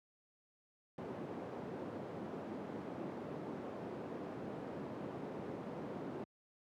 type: band-pass noise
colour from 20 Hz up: white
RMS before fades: -45 dBFS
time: 0.98-6.24 s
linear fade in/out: 2 ms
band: 150 to 450 Hz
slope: 12 dB/octave
effects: high-pass 80 Hz 12 dB/octave